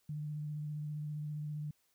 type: tone with vibrato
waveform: sine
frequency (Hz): 150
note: D3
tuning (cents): +37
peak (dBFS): -37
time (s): 0.09-1.71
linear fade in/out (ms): 5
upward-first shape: triangle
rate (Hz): 15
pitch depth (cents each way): 23
effects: white hiss -75 dBFS RMS until 1.94 s

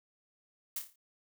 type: noise with echo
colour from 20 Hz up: blue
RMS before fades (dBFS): -36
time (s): 0.76-0.79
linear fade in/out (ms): 2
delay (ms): 28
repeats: 6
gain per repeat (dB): -6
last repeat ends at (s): 0.958
effects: none

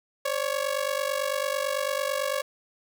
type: ring-modulated tone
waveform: sawtooth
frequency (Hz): 557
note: C#5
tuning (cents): +8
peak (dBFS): -19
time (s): 0.25-2.42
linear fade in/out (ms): 5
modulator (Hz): 24.5
effects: none

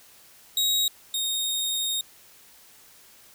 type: tone pair in turn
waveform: sawtooth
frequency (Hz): 3800 / 3711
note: A#7 / A#7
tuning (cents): +33 / -9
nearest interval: unison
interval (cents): 42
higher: first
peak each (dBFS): -18 / -22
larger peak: first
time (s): 0.57-0.88 / 1.14-2.01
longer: second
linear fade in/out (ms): 2
effects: white hiss -53 dBFS RMS until 3.34 s

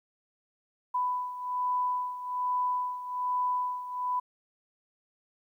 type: beating tone pair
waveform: sine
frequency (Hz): 995 / 996.2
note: B5 / B5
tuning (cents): +13 / +15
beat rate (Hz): 1.2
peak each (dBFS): -29 / -34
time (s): 0.94-4.2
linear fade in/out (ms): 10
effects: 11-bit

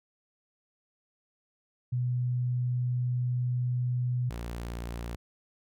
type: tone pair in turn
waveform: sine / sawtooth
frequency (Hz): 123.9 / 58.47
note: B2 / A#1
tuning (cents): +6 / +6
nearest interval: octave + minor second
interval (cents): 1300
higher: first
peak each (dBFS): -26 / -31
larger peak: first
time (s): 1.92-4.3 / 4.3-5.16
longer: first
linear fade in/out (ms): 10
effects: none

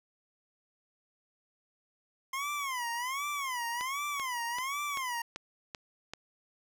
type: tone with vibrato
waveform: 25% pulse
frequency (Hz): 1046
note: C6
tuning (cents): -1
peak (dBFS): -29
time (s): 2.33-5.22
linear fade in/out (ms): 5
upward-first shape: sine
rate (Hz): 1.3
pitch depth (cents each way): 200
type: click train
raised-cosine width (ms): 0.2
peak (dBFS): -22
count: 7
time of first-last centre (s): 3.81-6.136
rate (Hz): 2.58
effects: none

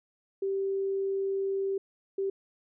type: tone bursts at uneven times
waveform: sine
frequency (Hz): 390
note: G4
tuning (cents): -9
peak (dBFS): -27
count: 2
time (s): 0.42-1.78 / 2.18-2.3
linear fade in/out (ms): 5
effects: none

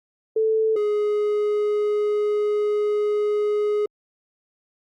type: tone pair in turn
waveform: sine / triangle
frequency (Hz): 440 / 418.1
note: A4 / G#4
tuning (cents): 0 / +12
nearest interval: minor second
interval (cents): 88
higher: first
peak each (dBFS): -17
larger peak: neither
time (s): 0.36-0.76 / 0.76-3.86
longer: second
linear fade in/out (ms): 5
effects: Opus 48 kbps

